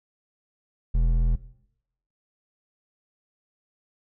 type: tone with hard clipping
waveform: sine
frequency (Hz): 41.44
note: E1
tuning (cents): +10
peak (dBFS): -20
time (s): 0.94-1.36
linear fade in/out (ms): 10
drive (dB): 8
effects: noise-tail reverb RT60 0.8 s tail -18 dB re dry